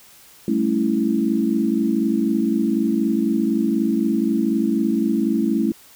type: chord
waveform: sine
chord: A dominant seventh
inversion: third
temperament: equal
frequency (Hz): 196 / 220 / 277.2 / 329.6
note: G3 / A3 / C#4 / E4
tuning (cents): 0 / 0 / 0 / 0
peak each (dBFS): -26 / -20 / -23 / -22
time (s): 0.48-5.72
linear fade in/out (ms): 2
effects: white hiss -48 dBFS RMS until 5.95 s